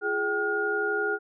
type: tone cluster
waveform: sine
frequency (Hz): 345.8 / 417.4 / 774 / 1428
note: F4 / G#4 / G5 / F6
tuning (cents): -17 / +9 / -22 / +38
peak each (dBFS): -36 / -28 / -35 / -27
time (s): 0.01-1.19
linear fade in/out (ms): 50
effects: none